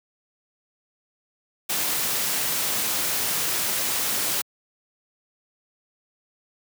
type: noise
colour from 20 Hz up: white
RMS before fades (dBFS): -25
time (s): 1.69-4.42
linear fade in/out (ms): 10
effects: high-pass 100 Hz 12 dB/octave